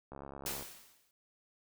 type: click train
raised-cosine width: 1 ms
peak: -32 dBFS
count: 36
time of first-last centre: 0.12-0.624 s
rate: 69.4 Hz
type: noise with exponential decay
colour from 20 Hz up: white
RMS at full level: -36 dBFS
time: 0.46-1.11 s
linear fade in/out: 1 ms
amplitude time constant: 140 ms
effects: none